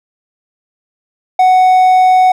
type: tone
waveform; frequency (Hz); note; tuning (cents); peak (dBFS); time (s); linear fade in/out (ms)
triangle; 742; F#5; +5; -3; 1.39-2.32; 5
effects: none